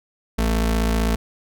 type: tone pair together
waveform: sawtooth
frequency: 55.65 / 111.3 Hz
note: A1 / A2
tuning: +20 / +20 cents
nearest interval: octave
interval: 1200 cents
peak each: -14 / -18 dBFS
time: 0.38-1.16 s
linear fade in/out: 10 ms
effects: none